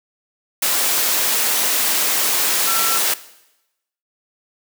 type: tone in noise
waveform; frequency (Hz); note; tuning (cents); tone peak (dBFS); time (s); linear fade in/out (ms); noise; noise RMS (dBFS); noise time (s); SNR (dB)
sine; 1346; E6; +36; -23; 2.67-2.98; 5; white; -18; 0.62-3.14; -8
effects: noise-tail reverb RT60 0.9 s tail -17 dB re dry + high-pass 300 Hz 12 dB/octave